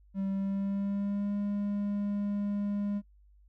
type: tone with pitch glide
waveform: triangle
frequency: 194.4 to 203.6 Hz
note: G3 to G#3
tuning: -14 to -34 cents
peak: -27 dBFS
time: 0.14-3.02 s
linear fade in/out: 50 ms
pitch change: +80 cents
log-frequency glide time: 0.3-1.34 s
effects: noise-tail reverb RT60 0.1 s tail -24 dB re dry + added 50 Hz sine -57 dBFS peak until 3.48 s

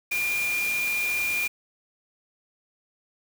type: tone in noise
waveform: sine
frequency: 2405 Hz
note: D7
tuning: 41 cents sharp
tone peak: -24 dBFS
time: 0.11-1.48 s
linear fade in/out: 10 ms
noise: white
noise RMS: -34 dBFS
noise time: 0.11-1.48 s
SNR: +7 dB
effects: none

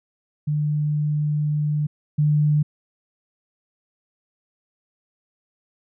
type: tone pair in turn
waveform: sine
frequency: 149.5 / 149.5 Hz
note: D3 / D3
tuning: +31 / +31 cents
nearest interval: unison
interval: 0 cents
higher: neither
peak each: -19 / -15 dBFS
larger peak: second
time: 0.47-1.87 / 2.18-2.63 s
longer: first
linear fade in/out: 10 ms
effects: none

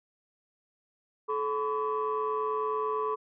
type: tone cluster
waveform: sine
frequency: 432.2 / 1008 / 1137 Hz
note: A4 / B5 / C#6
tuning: -31 / +35 / +44 cents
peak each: -30 / -32 / -32 dBFS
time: 1.28-3.16 s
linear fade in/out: 20 ms
effects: tanh soft clip ceiling -20 dBFS

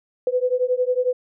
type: beating tone pair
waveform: sine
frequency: 496.2 / 507.2 Hz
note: B4 / B4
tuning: +8 / +46 cents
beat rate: 11 Hz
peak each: -21 dBFS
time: 0.27-1.13 s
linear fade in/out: 2 ms
effects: none

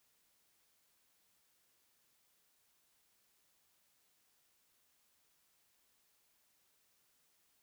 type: silence
effects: white hiss -75 dBFS RMS until 7.62 s

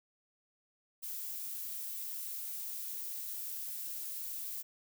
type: noise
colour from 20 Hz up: violet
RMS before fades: -41 dBFS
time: 1.02-4.63 s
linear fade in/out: 20 ms
effects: none

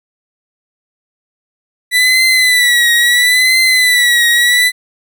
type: tone with vibrato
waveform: 30% pulse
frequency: 1975.5 Hz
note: B6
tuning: in tune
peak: -5 dBFS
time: 1.91-4.72 s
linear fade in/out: 50 ms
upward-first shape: triangle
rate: 0.74 Hz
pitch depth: 82 cents each way
effects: none

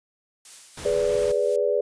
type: noise with tremolo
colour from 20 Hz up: blue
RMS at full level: -40 dBFS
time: 0.45-1.56 s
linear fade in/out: 2 ms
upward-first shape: triangle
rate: 2.9 Hz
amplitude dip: 50%
type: noise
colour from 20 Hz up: pink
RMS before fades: -37 dBFS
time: 0.77-1.32 s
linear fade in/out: 5 ms
type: chord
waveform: sine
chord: G# diminished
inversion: none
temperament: equal with one note detuned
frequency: 415.3 / 493.9 / 582.3 Hz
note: G#4 / B4 / D5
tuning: 0 / 0 / -15 cents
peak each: -24 dBFS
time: 0.85-1.81 s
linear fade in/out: 5 ms
effects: resampled to 22050 Hz

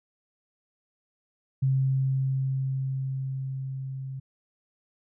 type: tone with level ramp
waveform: sine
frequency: 133.4 Hz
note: C3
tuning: 34 cents sharp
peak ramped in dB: -20 to -33 dBFS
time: 1.62-4.2 s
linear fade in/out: 10 ms
effects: none

